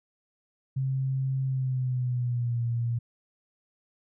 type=tone with pitch glide; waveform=sine; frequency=133.1 to 117.9 Hz; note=C3 to A#2; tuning=+30 to +20 cents; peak=-25 dBFS; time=0.76-2.99 s; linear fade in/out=10 ms; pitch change=-210 cents; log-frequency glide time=1.44-2.62 s; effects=none